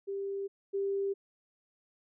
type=tone pair in turn; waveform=sine; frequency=395 / 395 Hz; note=G4 / G4; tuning=+13 / +13 cents; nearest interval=unison; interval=0 cents; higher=neither; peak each=-33 / -29 dBFS; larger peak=second; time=0.07-0.48 / 0.73-1.14 s; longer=neither; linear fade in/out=20 ms; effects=none